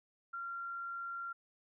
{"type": "tone", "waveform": "sine", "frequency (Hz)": 1379, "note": "F6", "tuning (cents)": -22, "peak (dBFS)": -39, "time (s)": [0.33, 1.33], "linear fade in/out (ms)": 10, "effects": []}